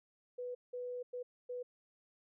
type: tone bursts at uneven times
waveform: sine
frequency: 493.9 Hz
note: B4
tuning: in tune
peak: -39 dBFS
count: 4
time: 0.38-0.55 / 0.73-1.03 / 1.13-1.23 / 1.49-1.63 s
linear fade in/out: 10 ms
effects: none